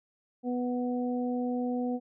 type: harmonic tone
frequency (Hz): 246.9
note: B3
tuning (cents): 0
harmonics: 1 / 2 / 3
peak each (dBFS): -29 / -35 / -39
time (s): 0.43-2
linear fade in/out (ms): 50
effects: none